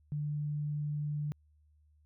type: tone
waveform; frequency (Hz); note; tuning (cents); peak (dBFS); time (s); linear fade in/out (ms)
sine; 148.1; D3; +15; -32; 0.12-1.32; 0
effects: added 75 Hz sine -63 dBFS peak until 2.05 s